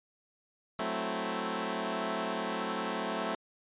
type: chord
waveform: 10% pulse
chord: F# half-diminished seventh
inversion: none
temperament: equal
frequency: 185 / 220 / 261.6 / 329.6 Hz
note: F#3 / A3 / C4 / E4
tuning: 0 / 0 / 0 / 0 cents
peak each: -30 / -27 / -30 / -32 dBFS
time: 0.79-3.35 s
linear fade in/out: 2 ms
effects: resampled to 8000 Hz